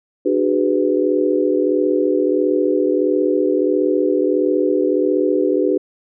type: chord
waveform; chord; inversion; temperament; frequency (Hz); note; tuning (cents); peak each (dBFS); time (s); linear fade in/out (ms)
sine; G# half-diminished seventh; second; just; 299 / 373.8 / 415.3 / 498.4; D4 / F#4 / G#4 / B4; +31 / +18 / 0 / +16; -19 / -18 / -21 / -20; 0.25-5.78; 10
effects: none